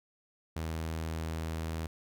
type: tone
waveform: sawtooth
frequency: 80.6 Hz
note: E2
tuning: 38 cents flat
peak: -30 dBFS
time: 0.56-1.87 s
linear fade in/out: 5 ms
effects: none